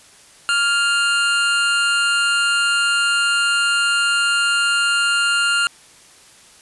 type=tone with amplitude modulation; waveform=25% pulse; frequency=1400 Hz; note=F6; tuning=4 cents sharp; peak=-10 dBFS; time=0.49-5.67 s; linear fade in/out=0 ms; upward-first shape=sine; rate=265 Hz; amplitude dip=35%; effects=white hiss -47 dBFS RMS until 6.61 s + resampled to 24000 Hz